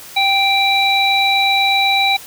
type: harmonic tone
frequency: 784 Hz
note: G5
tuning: in tune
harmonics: 1 / 3 / 5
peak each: -16 / -16 / -16 dBFS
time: 0.16-2.17 s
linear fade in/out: 10 ms
effects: white hiss -36 dBFS RMS until 2.26 s

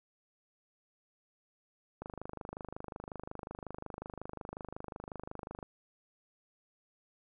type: click train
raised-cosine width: 1 ms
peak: -27 dBFS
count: 93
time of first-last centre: 2.02-5.628 s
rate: 25.5 Hz
effects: none

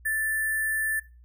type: tone with sample-and-hold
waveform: sine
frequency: 1760 Hz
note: A6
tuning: in tune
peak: -24 dBFS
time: 0.05-1 s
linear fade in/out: 10 ms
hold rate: 11025 Hz
effects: noise-tail reverb RT60 0.3 s tail -19 dB re dry + added 60 Hz sine -49 dBFS peak until 1.24 s

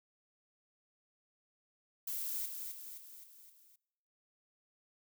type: noise with echo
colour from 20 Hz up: violet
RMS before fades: -39 dBFS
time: 2.07-2.46 s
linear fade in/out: 5 ms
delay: 260 ms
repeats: 5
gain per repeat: -5 dB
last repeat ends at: 3.76 s
effects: noise-tail reverb RT60 1.0 s tail -24 dB re dry

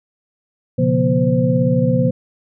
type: tone cluster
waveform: sine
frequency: 122.2 / 140.2 / 174.8 / 240 / 516 Hz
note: B2 / C#3 / F3 / B3 / C5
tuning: -18 / +20 / +2 / -49 / -24 cents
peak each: -19 dBFS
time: 0.78-2.11 s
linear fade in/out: 10 ms
effects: none

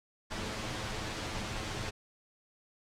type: noise with comb filter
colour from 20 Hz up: pink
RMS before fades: -37 dBFS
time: 0.3-1.91 s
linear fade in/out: 20 ms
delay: 9.3 ms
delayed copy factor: +0.6
effects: low-pass 6000 Hz 12 dB/octave

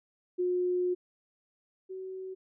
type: tone pair in turn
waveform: sine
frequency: 360 / 376.7 Hz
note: F#4 / F#4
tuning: -47 / +31 cents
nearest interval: minor second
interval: 78 cents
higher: second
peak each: -26 / -37 dBFS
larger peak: first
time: 0.38-0.95 / 1.89-2.35 s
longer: first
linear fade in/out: 20 ms
effects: none

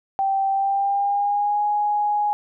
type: tone with pitch glide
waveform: sine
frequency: 780 to 831.2 Hz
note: G5 to G#5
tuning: -9 to +1 cents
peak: -18 dBFS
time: 0.19-2.33 s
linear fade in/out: 0 ms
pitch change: +110 cents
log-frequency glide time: 0.5-1.63 s
effects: none

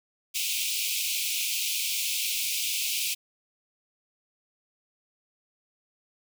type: high-pass noise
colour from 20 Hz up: pink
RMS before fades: -29 dBFS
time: 0.34-3.15 s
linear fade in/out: 20 ms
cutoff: 2300 Hz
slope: 96 dB/octave
effects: none

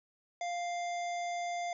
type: harmonic tone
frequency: 698.5 Hz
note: F5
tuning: in tune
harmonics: 1 / 3 / 5 / 7 / 9 / 10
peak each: -34 / -43 / -51 / -55 / -52 / -56 dBFS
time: 0.41-1.73 s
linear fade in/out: 2 ms
effects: none

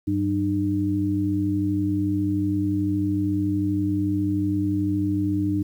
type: tone cluster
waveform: sine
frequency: 97.5 / 188.5 / 302 Hz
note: G2 / F#3 / D4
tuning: -9 / +32 / +48 cents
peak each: -26 / -30 / -22 dBFS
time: 0.07-5.63 s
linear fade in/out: 10 ms
effects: 9-bit

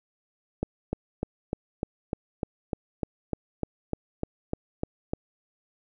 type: click train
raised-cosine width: 2 ms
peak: -14 dBFS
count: 16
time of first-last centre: 0.63-5.135 s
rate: 3.33 Hz
effects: none

